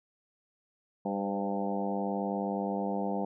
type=harmonic tone with a mistuned harmonic; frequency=99.3 Hz; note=G2; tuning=23 cents sharp; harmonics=2 / 3 / 4 / 5 / 6 / 7 / 8 / 9; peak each=-33 / -39 / -40 / -37 / -43 / -38 / -39 / -42 dBFS; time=1.05-3.25 s; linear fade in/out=5 ms; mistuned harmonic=5; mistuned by=+38 cents; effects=none